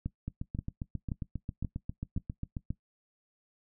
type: two click trains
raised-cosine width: 5 ms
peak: -21 / -23 dBFS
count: 6 / 18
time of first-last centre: 0.06-2.706 / 0.28-2.568 s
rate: 1.89 / 7.43 Hz
effects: noise-tail reverb RT60 0.1 s tail -18 dB re dry